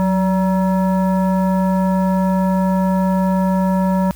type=tone with frequency modulation; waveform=sine; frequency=185.5 Hz; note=F#3; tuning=5 cents sharp; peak=-13 dBFS; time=0-4.11 s; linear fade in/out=0 ms; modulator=761 Hz; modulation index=0.72; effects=added 59 Hz sine -36 dBFS peak until 4.15 s + white hiss -45 dBFS RMS until 4.15 s

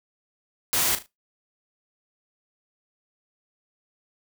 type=noise with echo; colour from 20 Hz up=white; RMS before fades=-23 dBFS; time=0.73-0.95 s; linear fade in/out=0 ms; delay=37 ms; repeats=3; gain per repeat=-11 dB; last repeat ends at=1.061 s; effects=noise-tail reverb RT60 0.2 s tail -20 dB re dry

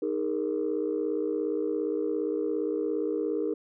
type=chord; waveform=sine; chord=D# suspended fourth; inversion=none; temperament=equal with one note detuned; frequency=311.1 / 408.9 / 466.2 Hz; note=D#4 / G#4 / A#4; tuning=0 / -27 / 0 cents; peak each=-30 dBFS; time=0.02-3.54 s; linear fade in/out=5 ms; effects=tanh soft clip ceiling -19 dBFS

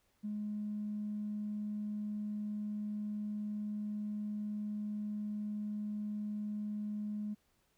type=tone with tanh clipping; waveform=triangle; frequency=209.5 Hz; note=G#3; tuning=15 cents sharp; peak=-36 dBFS; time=0.23-7.35 s; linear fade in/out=20 ms; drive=4 dB; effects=pink hiss -75 dBFS RMS until 7.77 s

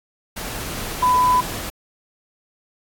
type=tone in noise; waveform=sine; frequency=1000 Hz; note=B5; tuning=21 cents sharp; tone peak=-13 dBFS; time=1.02-1.41 s; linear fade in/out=10 ms; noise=pink; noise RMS=-29 dBFS; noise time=0.36-1.7 s; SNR=+13 dB; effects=AAC 64 kbps

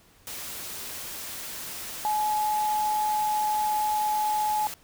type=tone in noise; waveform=sine; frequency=849 Hz; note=G#5; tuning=38 cents sharp; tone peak=-23 dBFS; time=2.05-4.67 s; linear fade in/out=0 ms; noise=white; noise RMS=-37 dBFS; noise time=0.27-4.74 s; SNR=+11 dB; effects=pink hiss -58 dBFS RMS until 4.83 s

